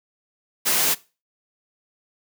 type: noise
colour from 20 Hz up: white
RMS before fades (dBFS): -20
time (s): 0.65-0.95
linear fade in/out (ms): 20
effects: noise-tail reverb RT60 0.3 s tail -20 dB re dry + high-pass 150 Hz 12 dB/octave